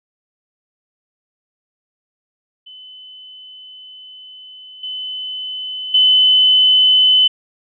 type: tone with level steps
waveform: sine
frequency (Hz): 3025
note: F#7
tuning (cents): +38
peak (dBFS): -35 / -23 / -8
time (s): 2.66-7.28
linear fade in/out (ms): 10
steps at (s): 4.83 / 5.94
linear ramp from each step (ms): 5
effects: none